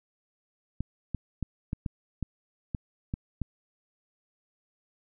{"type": "clicks", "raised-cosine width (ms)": 5, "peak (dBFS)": -18, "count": 9, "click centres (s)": [0.806, 1.147, 1.427, 1.731, 1.862, 2.227, 2.748, 3.139, 3.417], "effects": []}